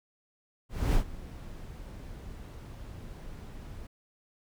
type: noise with ADSR envelope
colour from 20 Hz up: brown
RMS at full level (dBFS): -24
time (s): 0.69-3.87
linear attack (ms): 260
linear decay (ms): 87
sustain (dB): -19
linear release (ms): 6
effects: none